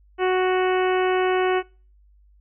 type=harmonic tone; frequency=370 Hz; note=F#4; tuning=in tune; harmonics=1 / 2 / 3 / 4 / 5 / 6 / 7 / 8; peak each=-19 / -25 / -29 / -31 / -33 / -35 / -36 / -37 dBFS; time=0.18-1.63 s; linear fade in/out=50 ms; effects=noise-tail reverb RT60 0.4 s tail -26 dB re dry + added 50 Hz sine -52 dBFS peak until 2.4 s